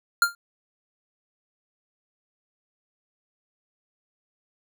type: tone with exponential decay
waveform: square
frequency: 1396.9 Hz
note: F6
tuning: in tune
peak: -13 dBFS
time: 0.22-0.35 s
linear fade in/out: 2 ms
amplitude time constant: 28 ms
effects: none